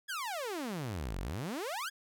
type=exponential two-way sweep; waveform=sawtooth; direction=down then up; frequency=1720 to 41.27 to 1720 Hz; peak=-32 dBFS; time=0.08-1.9 s; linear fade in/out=20 ms; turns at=1.19 s; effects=none